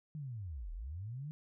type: linear two-way sweep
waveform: sine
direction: down then up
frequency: 157.4 to 36.16 to 157.4 Hz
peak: -40 dBFS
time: 0.15-1.31 s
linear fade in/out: 0 ms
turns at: 0.72 s
effects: none